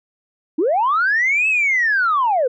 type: linear two-way sweep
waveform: sine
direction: up then down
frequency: 277.2 to 2637 to 466.5 Hz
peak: -13 dBFS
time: 0.58-2.48 s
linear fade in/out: 10 ms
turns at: 1.48 s
effects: tanh soft clip ceiling -10 dBFS